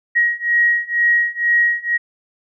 sine beating tone pair, 1893 / 1895.1 Hz, A#6 / A#6, +26 / +28 cents, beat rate 2.1 Hz, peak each -17 / -16 dBFS, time 0.15-1.98 s, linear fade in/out 20 ms, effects none

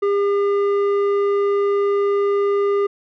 square tone with low-pass filter, 402.8 Hz, G4, 47 cents sharp, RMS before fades -18 dBFS, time 0.02-2.87 s, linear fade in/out 10 ms, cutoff 1200 Hz, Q 0.86, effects none

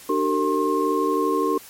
sine tone cluster, 299.2 / 382.6 / 454.8 / 1068 Hz, D4 / G4 / A#4 / C6, +32 / -42 / -43 / +35 cents, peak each -24 dBFS, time 0.09-1.58 s, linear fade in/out 5 ms, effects white hiss -44 dBFS RMS until 1.69 s + MP3 64 kbps

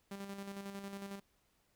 sawtooth tone with tremolo, 198 Hz, G3, 18 cents sharp, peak -38 dBFS, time 0.11-1.2 s, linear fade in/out 5 ms, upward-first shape square, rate 11 Hz, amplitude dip 45%, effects pink hiss -75 dBFS RMS until 1.75 s

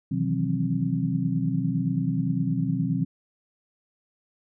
sine tone cluster, 126.8 / 157.3 / 166.9 / 185.1 / 265.8 Hz, B2 / D#3 / E3 / F#3 / C4, +46 / +19 / +22 / +1 / +27 cents, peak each -29 dBFS, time 0.11-3.05 s, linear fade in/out 10 ms, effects none

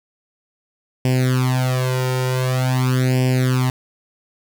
sawtooth tone with flanger, 128.2 Hz, C3, 35 cents flat, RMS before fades -18 dBFS, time 1.05-3.7 s, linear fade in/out 2 ms, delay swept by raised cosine 0.38 to 2.18 ms, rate 0.46 Hz, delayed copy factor +1, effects 7-bit

